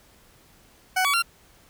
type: tone with pitch steps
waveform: 20% pulse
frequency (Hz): 746 / 1133 / 1376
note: F#5 / C#6 / F6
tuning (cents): +14 / +37 / -26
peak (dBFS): -15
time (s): 0.96-1.224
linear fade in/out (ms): 10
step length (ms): 88
effects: pink hiss -56 dBFS RMS until 1.69 s